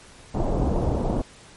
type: low-pass noise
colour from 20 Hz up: pink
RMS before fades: -23 dBFS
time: 0.34-1.22 s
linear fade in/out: 10 ms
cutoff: 810 Hz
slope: 24 dB/octave
effects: pink hiss -48 dBFS RMS until 1.56 s + MP3 48 kbps